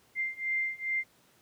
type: beating tone pair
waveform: sine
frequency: 2093 / 2095.4 Hz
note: C7 / C7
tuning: 0 / +2 cents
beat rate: 2.4 Hz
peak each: -33 / -32 dBFS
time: 0.15-1.04 s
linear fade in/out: 50 ms
effects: pink hiss -64 dBFS RMS until 1.41 s + high-pass 100 Hz 12 dB/octave